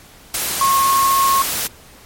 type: tone in noise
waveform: sine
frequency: 1088 Hz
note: C#6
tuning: 33 cents flat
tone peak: -12 dBFS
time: 0.61-1.42 s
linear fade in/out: 2 ms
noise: white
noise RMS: -21 dBFS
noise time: 0.34-1.67 s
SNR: +6 dB
effects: pink hiss -44 dBFS RMS until 2.05 s + MP3 64 kbps